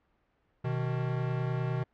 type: tone pair together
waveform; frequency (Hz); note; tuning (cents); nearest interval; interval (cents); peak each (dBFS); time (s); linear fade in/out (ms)
square; 125.79 / 155.56; B2 / D#3; +32 / 0; major third; 368; -31 / -35; 0.64-1.84; 10
effects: pink hiss -72 dBFS RMS until 1.93 s + low-pass 2000 Hz 12 dB/octave